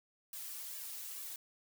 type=noise with flanger; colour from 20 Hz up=blue; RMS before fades=-45 dBFS; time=0.33-1.36 s; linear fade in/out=2 ms; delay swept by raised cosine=1.7 to 3.5 ms; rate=2.3 Hz; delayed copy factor=+0.8; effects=none